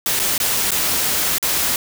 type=noise with dropouts; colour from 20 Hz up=white; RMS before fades=-19 dBFS; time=0.06-1.76 s; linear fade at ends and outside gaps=1 ms; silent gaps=0.193-0.198 / 0.379-0.401 / 0.708-0.717 / 1.383-1.427 s; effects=none